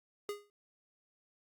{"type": "tone with exponential decay", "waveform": "square", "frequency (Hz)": 411.1, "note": "G#4", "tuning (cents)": -18, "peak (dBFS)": -34, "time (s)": [0.29, 0.5], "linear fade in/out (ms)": 1, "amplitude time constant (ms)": 44, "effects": ["Opus 48 kbps"]}